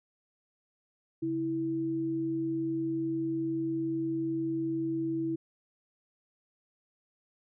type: tone pair together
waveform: sine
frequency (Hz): 138.4 / 327.2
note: C#3 / E4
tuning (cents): -2 / -13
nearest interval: octave + minor third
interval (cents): 1489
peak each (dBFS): -39 / -29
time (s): 1.22-5.36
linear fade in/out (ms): 10
effects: none